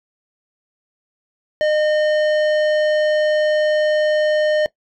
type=tone with tanh clipping; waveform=triangle; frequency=610 Hz; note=D#5; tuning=34 cents flat; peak=-16 dBFS; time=1.61-4.66 s; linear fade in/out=0 ms; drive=17 dB; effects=noise-tail reverb RT60 0.1 s tail -19 dB re dry